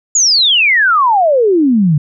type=exponential sweep; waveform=sine; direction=down; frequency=7040 to 141.3 Hz; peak=-7 dBFS; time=0.15-1.98 s; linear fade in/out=5 ms; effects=none